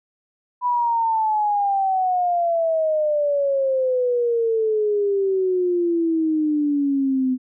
sine exponential sweep, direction down, 992 to 253.2 Hz, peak -17 dBFS, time 0.61-7.38 s, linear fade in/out 50 ms, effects none

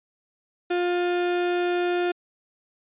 35% pulse tone, 353.5 Hz, F4, 21 cents sharp, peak -20 dBFS, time 0.7-2.12 s, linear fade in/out 10 ms, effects resampled to 8000 Hz

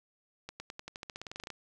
accelerating click train, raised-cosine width 0.2 ms, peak -24 dBFS, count 17, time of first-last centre 0.49-1.503 s, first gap 110 ms, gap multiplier 0.92, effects none

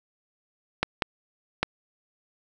clicks, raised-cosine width 0.3 ms, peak -6 dBFS, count 3, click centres 0.83 / 1.022 / 1.63 s, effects none

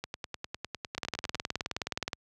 two click trains, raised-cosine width 0.2 ms, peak -14 / -18 dBFS, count 23 / 14, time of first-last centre 0.98-2.132 / 0.04-1.353 s, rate 19.1 / 9.9 Hz, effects high-pass 60 Hz 12 dB/octave

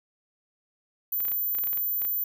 sine tone, 14260 Hz, A9, 22 cents sharp, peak -25 dBFS, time 1.12-2.24 s, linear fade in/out 5 ms
clicks, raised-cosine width 0.3 ms, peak -27 dBFS, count 12, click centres 1.204 / 1.252 / 1.283 / 1.318 / 1.55 / 1.586 / 1.638 / 1.672 / 1.731 / 1.774 / 2.019 / 2.05 s
effects none

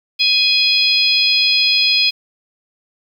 harmonic tone, 833 Hz, G#5, 5 cents sharp, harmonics 3 / 4 / 5 / 6, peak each -17 / -17 / -17 / -17 dBFS, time 0.19-2.11 s, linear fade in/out 20 ms, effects 7-bit

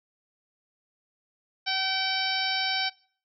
harmonic tone with a mistuned harmonic, 768 Hz, G5, 36 cents flat, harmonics 1 / 2 / 3 / 4 / 5 / 6 / 7, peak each -33 / -33 / -33 / -33 / -33 / -33 / -33 dBFS, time 1.66-2.9 s, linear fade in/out 20 ms, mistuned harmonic 1, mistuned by -17 cents, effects noise-tail reverb RT60 0.5 s tail -22 dB re dry

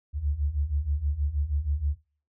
sine beating tone pair, 69 / 75.3 Hz, C#2 / D2, -7 / +44 cents, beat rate 6.3 Hz, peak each -30 / -26 dBFS, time 0.13-1.97 s, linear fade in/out 50 ms, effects noise-tail reverb RT60 0.4 s tail -20 dB re dry

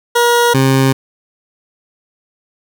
20% pulse tone pair in turn, 476.8 / 133.8 Hz, A#4 / C3, +39 / +39 cents, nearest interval octave + minor seventh, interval 2200 cents, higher first, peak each -4 dBFS, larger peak neither, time 0.15-0.54 / 0.54-0.93 s, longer neither, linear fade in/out 10 ms, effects none

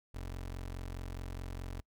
25% pulse tone, 44.76 Hz, F1, 43 cents sharp, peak -36 dBFS, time 0.14-1.81 s, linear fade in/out 10 ms, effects noise-tail reverb RT60 0.1 s tail -25 dB re dry

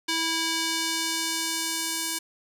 square tone with band-pass filter sweep, 326.9 Hz, E4, 14 cents flat, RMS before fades -28 dBFS, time 0.08-2.19 s, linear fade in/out 10 ms, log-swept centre 4300 to 8600 Hz, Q 0.85, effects none

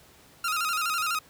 sawtooth tone with vibrato, 1317 Hz, E6, 2 cents flat, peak -22 dBFS, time 0.44-1.19 s, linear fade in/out 5 ms, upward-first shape square, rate 12 Hz, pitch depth 80 cents each way, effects pink hiss -55 dBFS RMS until 1.29 s + high-pass 60 Hz 12 dB/octave

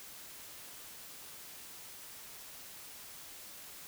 silence, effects white hiss -50 dBFS RMS until 3.87 s

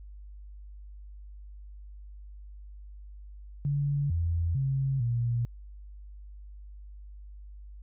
sine tone with pitch steps, 142.9 / 84.2 / 135.2 / 118.7 Hz, D3 / E2 / C#3 / A#2, -47 / +37 / -43 / +32 cents, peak -25 dBFS, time 3.65-5.45 s, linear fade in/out 0 ms, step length 450 ms, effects added 50 Hz sine -43 dBFS peak until 7.82 s

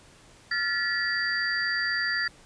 sine tone cluster, 1392 / 1744 / 1924 / 4674 Hz, F6 / A6 / B6 / D8, -6 / -16 / -46 / -9 cents, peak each -33 / -28 / -30 / -32 dBFS, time 0.51-2.28 s, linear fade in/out 5 ms, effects pink hiss -54 dBFS RMS until 2.45 s + resampled to 22050 Hz

